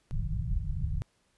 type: low-pass noise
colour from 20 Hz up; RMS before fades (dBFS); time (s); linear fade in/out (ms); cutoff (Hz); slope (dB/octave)
pink; -31; 0.11-1.02; 0; 170; 96
effects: pink hiss -71 dBFS RMS until 1.37 s + resampled to 24000 Hz